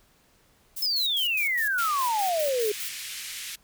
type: noise with tremolo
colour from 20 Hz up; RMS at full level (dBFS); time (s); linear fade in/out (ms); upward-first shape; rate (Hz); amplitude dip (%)
violet; -34; 0.76-2.89; 10; square; 4.9; 75
type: exponential sweep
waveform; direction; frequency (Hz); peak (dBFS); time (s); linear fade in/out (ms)
sine; down; 5274 to 406.2; -23; 0.82-2.72; 5
type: band-pass noise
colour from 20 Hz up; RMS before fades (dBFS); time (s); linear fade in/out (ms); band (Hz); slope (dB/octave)
pink; -37; 1.78-3.56; 10; 2000 to 14000; 24
effects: pink hiss -62 dBFS RMS until 3.63 s